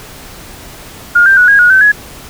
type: tone with pitch steps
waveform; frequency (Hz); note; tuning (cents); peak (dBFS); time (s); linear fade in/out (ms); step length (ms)
sine; 1422 / 1576 / 1468 / 1637 / 1449 / 1537 / 1680; F6 / G6 / F#6 / G#6 / F#6 / G6 / G#6; +31 / +9 / -14 / -25 / -37 / -35 / +19; -3; 1.15-1.92; 10; 110
effects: pink hiss -32 dBFS RMS until 2.29 s